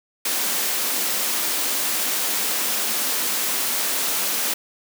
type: high-pass noise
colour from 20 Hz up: white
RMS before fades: -23 dBFS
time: 0.25-4.54 s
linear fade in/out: 5 ms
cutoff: 190 Hz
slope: 48 dB/octave
effects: none